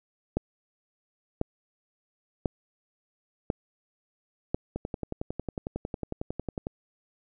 two click trains, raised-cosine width 2 ms, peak -18 / -12 dBFS, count 22 / 5, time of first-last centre 4.76-6.669 / 0.37-4.545 s, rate 11 / 0.958 Hz, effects none

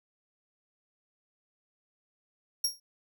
sawtooth tone with exponential decay, 5588 Hz, F8, in tune, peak -20 dBFS, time 2.64-2.8 s, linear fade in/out 5 ms, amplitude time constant 33 ms, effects none

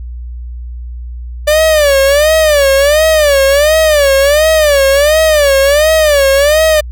45% pulse tone with vibrato, 587.3 Hz, D5, in tune, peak -6 dBFS, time 1.47-6.81 s, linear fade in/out 10 ms, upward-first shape sine, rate 1.4 Hz, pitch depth 140 cents each way, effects added 60 Hz sine -21 dBFS peak until 6.91 s

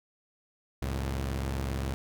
sawtooth tone pair together, 67.53 / 110 Hz, C#2 / A2, -45 / 0 cents, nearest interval minor sixth, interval 845 cents, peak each -27 / -33 dBFS, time 0.82-1.94 s, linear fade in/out 0 ms, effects none

